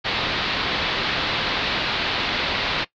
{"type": "low-pass noise", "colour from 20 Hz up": "white", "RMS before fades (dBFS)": -24, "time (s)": [0.04, 2.85], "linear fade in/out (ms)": 20, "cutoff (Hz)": 4300, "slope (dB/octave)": 48, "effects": ["noise-tail reverb RT60 0.1 s tail -19 dB re dry"]}